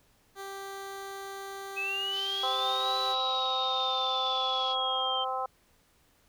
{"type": "tone", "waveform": "15% pulse", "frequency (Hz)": 392, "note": "G4", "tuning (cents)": 0, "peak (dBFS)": -32, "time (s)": [0.35, 3.16], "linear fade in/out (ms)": 50}
{"type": "linear two-way sweep", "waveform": "sine", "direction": "up then down", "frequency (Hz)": [2551, 3951, 3131], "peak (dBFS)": -30, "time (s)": [1.76, 5.25], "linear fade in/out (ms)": 20, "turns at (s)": 2.96}
{"type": "band-pass noise", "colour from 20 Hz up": "pink", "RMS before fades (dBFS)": -44, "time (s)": [2.11, 4.76], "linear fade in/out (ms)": 50, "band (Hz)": [2800, 5000], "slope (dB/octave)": 48}
{"type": "harmonic tone", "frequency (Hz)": 259.8, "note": "C4", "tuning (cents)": -12, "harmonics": [2, 3, 4, 5], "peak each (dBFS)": [-37, -33, -35, -36], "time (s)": [2.43, 5.46], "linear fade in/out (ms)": 5}
{"effects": ["pink hiss -66 dBFS RMS until 6.28 s"]}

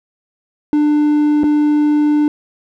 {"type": "tone with dropouts", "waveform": "triangle", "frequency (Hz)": 297.7, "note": "D4", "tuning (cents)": 24, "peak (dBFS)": -8, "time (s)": [0.73, 2.28], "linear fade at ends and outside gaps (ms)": 1, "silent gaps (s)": [1.434, 1.44], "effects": []}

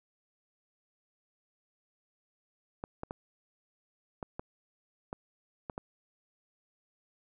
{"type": "clicks", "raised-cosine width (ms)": 1, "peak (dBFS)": -23, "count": 8, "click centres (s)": [2.839, 3.034, 3.109, 4.228, 4.395, 5.129, 5.698, 5.779], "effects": []}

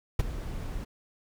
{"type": "noise with ADSR envelope", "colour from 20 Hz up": "brown", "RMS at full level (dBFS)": -20, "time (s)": [0.19, 0.85], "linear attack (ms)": 7, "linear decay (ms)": 20, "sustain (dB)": -15, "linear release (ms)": 15, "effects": []}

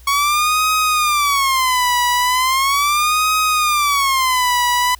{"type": "tone with vibrato", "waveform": "sawtooth", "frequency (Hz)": 1108.7, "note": "C#6", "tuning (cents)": 0, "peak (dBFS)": -10, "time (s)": [0.07, 4.95], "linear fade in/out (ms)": 5, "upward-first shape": "sine", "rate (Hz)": 0.38, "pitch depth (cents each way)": 220, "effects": ["added 60 Hz sine -40 dBFS peak until 4.99 s", "white hiss -50 dBFS RMS until 4.99 s"]}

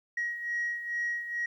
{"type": "beating tone pair", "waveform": "sine", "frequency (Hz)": [1897, 1899.3], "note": ["A#6", "A#6"], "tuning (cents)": [30, 32], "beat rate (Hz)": 2.3, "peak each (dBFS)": [-30, -36], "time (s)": [0.17, 1.46], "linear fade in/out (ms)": 5, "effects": ["tanh soft clip ceiling -25 dBFS", "11-bit"]}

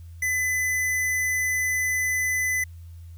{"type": "tone", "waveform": "square", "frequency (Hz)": 2010, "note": "B6", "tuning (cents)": 30, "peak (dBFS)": -23, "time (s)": [0.22, 2.64], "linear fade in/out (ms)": 5, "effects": ["added 84 Hz sine -39 dBFS peak until 3.17 s", "white hiss -63 dBFS RMS until 3.17 s"]}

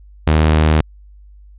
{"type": "tone", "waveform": "sawtooth", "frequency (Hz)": 77.78, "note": "D#2", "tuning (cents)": 0, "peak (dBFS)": -6, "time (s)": [0.27, 0.81], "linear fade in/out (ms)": 0, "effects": ["added 50 Hz sine -39 dBFS peak until 1.58 s", "resampled to 8000 Hz"]}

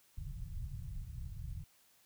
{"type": "low-pass noise", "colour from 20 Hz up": "pink", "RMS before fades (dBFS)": -43, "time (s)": [0.17, 1.64], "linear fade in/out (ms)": 5, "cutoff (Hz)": 150, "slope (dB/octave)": 48, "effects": ["white hiss -68 dBFS RMS until 2.05 s"]}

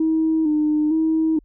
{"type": "tone with vibrato", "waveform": "sine", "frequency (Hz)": 311.1, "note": "D#4", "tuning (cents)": 0, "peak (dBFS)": -15, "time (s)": [0, 1.39], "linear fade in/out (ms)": 5, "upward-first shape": "square", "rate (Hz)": 1.1, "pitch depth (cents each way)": 44, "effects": ["tanh soft clip ceiling -11 dBFS", "added 42 Hz sine -49 dBFS peak until 1.44 s"]}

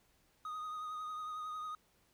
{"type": "tone with vibrato", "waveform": "triangle", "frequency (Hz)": 1244.5, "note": "D#6", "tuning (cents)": 0, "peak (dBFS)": -38, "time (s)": [0.45, 1.75], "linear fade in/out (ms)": 2, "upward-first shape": "triangle", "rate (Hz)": 11, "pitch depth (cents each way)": 33, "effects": ["pink hiss -72 dBFS RMS until 2.13 s"]}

